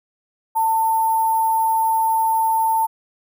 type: tone with sample-and-hold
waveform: sine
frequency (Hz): 894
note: A5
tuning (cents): +27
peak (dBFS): -15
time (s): 0.55-2.87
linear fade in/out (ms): 20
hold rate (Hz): 11025
effects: none